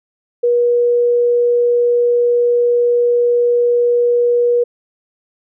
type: tone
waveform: sine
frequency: 481 Hz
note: B4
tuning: 46 cents flat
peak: -10 dBFS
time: 0.43-4.64 s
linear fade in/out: 10 ms
effects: none